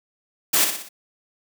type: noise with echo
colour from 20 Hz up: white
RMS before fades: -18 dBFS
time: 0.53-0.65 s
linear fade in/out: 10 ms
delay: 60 ms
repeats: 4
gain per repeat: -6 dB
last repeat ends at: 0.89 s
effects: high-pass 200 Hz 12 dB/octave